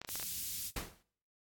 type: clicks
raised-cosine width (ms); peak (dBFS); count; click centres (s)
0.2; -25; 6; 0.016 / 0.048 / 0.09 / 0.156 / 0.198 / 0.228
type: band-stop noise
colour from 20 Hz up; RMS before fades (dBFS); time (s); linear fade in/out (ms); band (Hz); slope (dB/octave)
white; -40; 0.07-0.72; 50; 140 to 3900; 12
type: noise with exponential decay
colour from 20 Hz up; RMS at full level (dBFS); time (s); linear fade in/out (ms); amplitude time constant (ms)
pink; -35; 0.76-1.03; 5; 58
effects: noise-tail reverb RT60 0.6 s tail -23 dB re dry + AAC 64 kbps